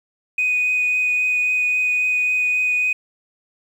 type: tone with vibrato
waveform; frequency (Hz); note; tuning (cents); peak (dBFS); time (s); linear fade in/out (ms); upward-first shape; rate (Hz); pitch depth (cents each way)
sine; 2489; D#7; 0; -15; 0.38-2.93; 5; triangle; 3.7; 11
effects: tanh soft clip ceiling -13 dBFS + 8-bit